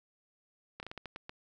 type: slowing click train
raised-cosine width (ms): 0.3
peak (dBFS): -26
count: 8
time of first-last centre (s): 0.8-1.294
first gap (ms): 29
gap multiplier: 1.29
effects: none